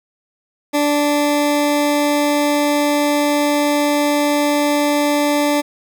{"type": "tone", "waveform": "20% pulse", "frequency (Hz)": 292.3, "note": "D4", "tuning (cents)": -8, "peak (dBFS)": -9, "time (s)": [0.73, 5.62], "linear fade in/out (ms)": 20, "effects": []}